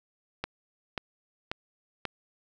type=click train; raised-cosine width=0.3 ms; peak=-15 dBFS; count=4; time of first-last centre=0.44-2.053 s; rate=1.86 Hz; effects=none